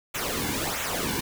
pink noise with flanger, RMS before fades -29 dBFS, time 0.14-1.21 s, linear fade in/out 10 ms, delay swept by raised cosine 0.2 to 1.6 ms, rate 1.5 Hz, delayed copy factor -0.7, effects none

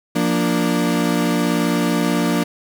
35% pulse chord, Bb major, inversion second, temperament equal, 174.61 / 233.1 / 293.7 Hz, F3 / Bb3 / D4, 0 / 0 / 0 cents, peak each -19 dBFS, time 0.15-2.44 s, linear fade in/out 10 ms, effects none

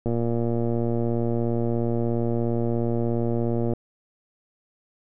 click train, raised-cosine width 2 ms, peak -13 dBFS, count 431, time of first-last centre 0.06-3.735 s, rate 117 Hz, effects none

